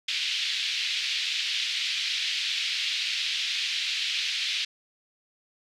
white band-pass noise, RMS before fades -29 dBFS, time 0.08-4.65 s, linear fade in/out 5 ms, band 2400 to 4100 Hz, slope 24 dB/octave, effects none

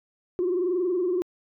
sine tone with frequency modulation, 360 Hz, F#4, 47 cents flat, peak -21 dBFS, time 0.39-1.22 s, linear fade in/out 0 ms, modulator 21.3 Hz, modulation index 0.85, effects tanh soft clip ceiling -18 dBFS

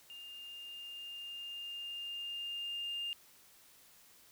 sine tone with level ramp, 2809 Hz, F7, 9 cents sharp, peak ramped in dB -47 to -35 dBFS, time 0.1-3.13 s, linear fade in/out 0 ms, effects tanh soft clip ceiling -32 dBFS + white hiss -62 dBFS RMS until 4.31 s

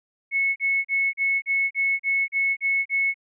sine tone bursts, 2197 Hz, C#7, 16 cents flat, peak -19 dBFS, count 10, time 0.31-3.143 s, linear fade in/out 50 ms, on 250 ms, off 37 ms, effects none

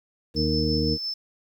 harmonic tone, 77 Hz, D#2, 17 cents flat, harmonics 1 / 2 / 3 / 4 / 6, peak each -28 / -28 / -28 / -28 / -28 dBFS, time 0.34-0.98 s, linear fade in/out 50 ms
sine tone with tremolo, 5274 Hz, E8, in tune, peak -26 dBFS, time 0.36-1.14 s, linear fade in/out 5 ms, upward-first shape sine, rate 5.9 Hz, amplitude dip 40%
effects 9-bit

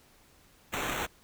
white noise with sample-and-hold, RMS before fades -33 dBFS, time 0.72-1.07 s, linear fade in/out 20 ms, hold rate 4900 Hz, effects pink hiss -61 dBFS RMS until 1.23 s

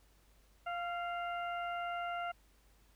harmonic tone with a mistuned harmonic, 698.5 Hz, F5, in tune, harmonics 1 / 2 / 3 / 4, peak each -38 / -41 / -49 / -50 dBFS, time 0.66-2.32 s, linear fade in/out 10 ms, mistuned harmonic 2, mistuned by -23 cents, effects added 50 Hz sine -65 dBFS peak until 2.95 s + pink hiss -70 dBFS RMS until 2.95 s

